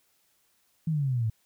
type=exponential sweep; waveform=sine; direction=down; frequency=165.5 to 106.9 Hz; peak=-24 dBFS; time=0.87-1.3 s; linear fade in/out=5 ms; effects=white hiss -69 dBFS RMS until 1.45 s